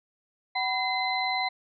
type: tone cluster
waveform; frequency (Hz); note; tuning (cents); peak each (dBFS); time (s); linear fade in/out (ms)
sine; 755 / 983 / 2065 / 4041; F#5 / B5 / C7 / B7; +35 / -8 / -23 / +39; -29 / -34 / -30 / -32; 0.55-1.49; 10
effects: none